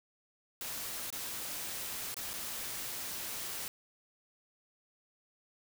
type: noise with dropouts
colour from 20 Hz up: white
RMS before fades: -40 dBFS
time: 0.61-3.68 s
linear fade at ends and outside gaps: 1 ms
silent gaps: 1.103-1.126 / 2.143-2.167 / 2.333-2.337 s
effects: none